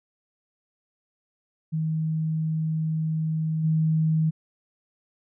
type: tone with level steps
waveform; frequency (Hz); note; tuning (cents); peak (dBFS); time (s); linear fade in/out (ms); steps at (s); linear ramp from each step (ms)
sine; 158.4; D#3; +31; -23 / -19; 1.72-4.31; 20; 3.63; 20
effects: none